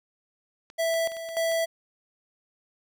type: clicks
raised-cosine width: 0.2 ms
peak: -28 dBFS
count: 6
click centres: 0.701 / 0.94 / 1.119 / 1.168 / 1.289 / 1.518 s
type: tone with tremolo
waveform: square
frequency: 659.3 Hz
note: E5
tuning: in tune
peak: -24 dBFS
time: 0.78-1.66 s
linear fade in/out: 20 ms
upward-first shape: square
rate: 1.7 Hz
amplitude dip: 70%
effects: none